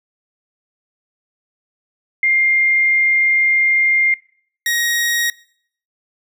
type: tone pair in turn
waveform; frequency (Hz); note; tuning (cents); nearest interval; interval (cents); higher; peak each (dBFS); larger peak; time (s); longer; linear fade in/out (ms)
sine / sawtooth; 2111 / 1885.4; C7 / A#6; +15 / +19; major second; 196; first; -12; neither; 2.23-4.14 / 4.66-5.3; first; 2
effects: noise-tail reverb RT60 0.6 s tail -22 dB re dry